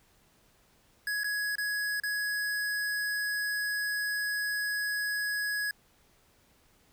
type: tone with dropouts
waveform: square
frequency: 1673 Hz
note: G#6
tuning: 12 cents sharp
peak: -30 dBFS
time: 1.07-5.71 s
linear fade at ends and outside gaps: 2 ms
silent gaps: 1.235-1.243 / 1.555-1.582 / 2-2.035 s
effects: pink hiss -65 dBFS RMS until 6.92 s